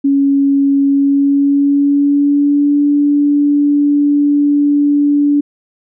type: tone with pitch glide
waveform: sine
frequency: 278 to 289.3 Hz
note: C#4 to D4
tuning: +5 to -26 cents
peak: -8 dBFS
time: 0.04-5.41 s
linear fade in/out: 10 ms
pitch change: +69 cents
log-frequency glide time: 0.86-2.82 s
effects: none